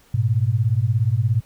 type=beating tone pair; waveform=sine; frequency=104.3 / 121.3 Hz; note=G#2 / B2; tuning=+8 / -31 cents; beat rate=17 Hz; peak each=-19 dBFS; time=0.14-1.41 s; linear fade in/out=5 ms; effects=pink hiss -55 dBFS RMS until 1.45 s